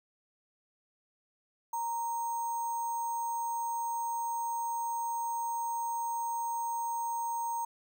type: tone with sample-and-hold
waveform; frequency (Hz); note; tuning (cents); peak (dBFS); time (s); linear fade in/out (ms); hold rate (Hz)
sine; 932.3; A#5; 0; -31; 1.73-7.65; 5; 7350
effects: none